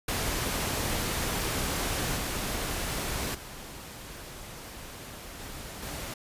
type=noise with level steps; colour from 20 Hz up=pink; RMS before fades=-30 / -32 / -43 / -41 / -37 dBFS; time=0.08-6.14 s; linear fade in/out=5 ms; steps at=2.16 / 3.34 / 5.39 / 5.82 s; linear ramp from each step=10 ms; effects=resampled to 32000 Hz